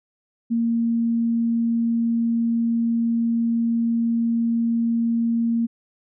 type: tone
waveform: sine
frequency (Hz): 231.5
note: A#3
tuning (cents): -12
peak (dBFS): -18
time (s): 0.5-5.67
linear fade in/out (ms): 20
effects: none